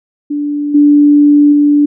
sine tone with level steps, 291.9 Hz, D4, 10 cents flat, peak -13 / -3 / -5 dBFS, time 0.3-1.86 s, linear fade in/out 10 ms, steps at 0.74 / 1.52 s, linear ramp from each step 10 ms, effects none

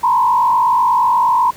sine tone with frequency modulation, 973 Hz, B5, 26 cents flat, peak -10 dBFS, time 0.03-1.51 s, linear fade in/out 10 ms, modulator 48.2 Hz, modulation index 1.3, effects pink hiss -39 dBFS RMS until 1.56 s + high-pass 80 Hz 12 dB/octave

